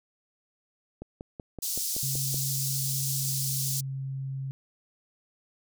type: click train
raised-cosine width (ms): 2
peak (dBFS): -25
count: 8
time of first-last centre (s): 1.02-2.343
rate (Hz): 5.29
type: high-pass noise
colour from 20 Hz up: pink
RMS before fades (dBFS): -31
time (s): 1.62-3.81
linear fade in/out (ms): 10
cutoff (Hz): 5000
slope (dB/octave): 24
type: tone with pitch glide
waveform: sine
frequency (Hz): 135.6 to 134.59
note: C#3 to C3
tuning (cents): -38 to +49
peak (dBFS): -31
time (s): 2.03-4.51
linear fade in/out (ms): 0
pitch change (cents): -13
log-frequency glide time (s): 2.89-3.97
effects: none